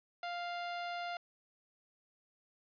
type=tone; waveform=sawtooth; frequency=698.5 Hz; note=F5; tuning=in tune; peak=-34 dBFS; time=0.23-1.17 s; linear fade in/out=2 ms; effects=resampled to 11025 Hz